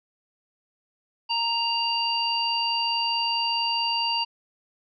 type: harmonic tone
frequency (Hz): 932.3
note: A#5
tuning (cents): 0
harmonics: 1 / 3 / 5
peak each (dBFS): -27 / -27 / -27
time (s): 1.29-4.25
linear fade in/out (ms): 20
effects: none